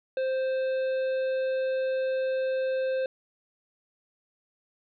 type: harmonic tone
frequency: 523.3 Hz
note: C5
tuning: in tune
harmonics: 1 / 3 / 5 / 7 / 8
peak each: -25 / -40 / -46 / -51 / -54 dBFS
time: 0.17-3.06 s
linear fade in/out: 2 ms
effects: none